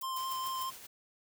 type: noise bursts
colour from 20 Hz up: violet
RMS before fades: -40 dBFS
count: 5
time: 0.01-0.63 s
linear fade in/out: 5 ms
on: 20 ms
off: 130 ms
type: tone with vibrato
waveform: square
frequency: 1046.5 Hz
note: C6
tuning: in tune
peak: -35 dBFS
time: 0.02-0.71 s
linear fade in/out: 20 ms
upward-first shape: sine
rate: 4.8 Hz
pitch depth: 11 cents each way
type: noise with tremolo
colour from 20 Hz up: white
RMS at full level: -48 dBFS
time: 0.17-0.87 s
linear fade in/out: 10 ms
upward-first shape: sine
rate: 7.5 Hz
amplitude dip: 40%
effects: none